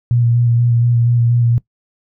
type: tone with vibrato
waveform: sine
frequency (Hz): 119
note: A#2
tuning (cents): +36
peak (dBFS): -10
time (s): 0.11-1.58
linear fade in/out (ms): 0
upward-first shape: square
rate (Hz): 4.2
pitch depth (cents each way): 17
effects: noise-tail reverb RT60 0.1 s tail -20 dB re dry